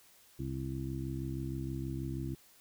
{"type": "harmonic tone", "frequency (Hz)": 66.3, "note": "C2", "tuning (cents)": 23, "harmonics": [1, 2, 3, 4, 5], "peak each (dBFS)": [-42, -38, -47, -43, -42], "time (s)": [0.39, 2.35], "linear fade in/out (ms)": 5, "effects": ["white hiss -62 dBFS RMS until 2.6 s"]}